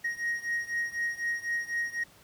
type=beating tone pair; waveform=triangle; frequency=1876 / 1880 Hz; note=A#6 / A#6; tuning=+11 / +14 cents; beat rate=4 Hz; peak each=-30 / -32 dBFS; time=0.04-2.04 s; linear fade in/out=10 ms; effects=pink hiss -57 dBFS RMS until 2.23 s + high-pass 60 Hz 12 dB/octave